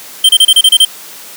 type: tone bursts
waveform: square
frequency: 3136 Hz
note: G7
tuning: in tune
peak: -3 dBFS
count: 8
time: 0.24-0.85 s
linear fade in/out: 5 ms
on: 50 ms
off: 30 ms
effects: white hiss -31 dBFS RMS until 1.36 s + high-pass 200 Hz 12 dB/octave